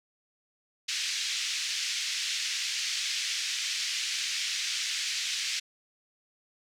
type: band-pass noise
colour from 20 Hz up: white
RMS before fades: -32 dBFS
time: 0.88-5.6 s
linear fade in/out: 10 ms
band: 2000 to 6100 Hz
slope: 24 dB/octave
effects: none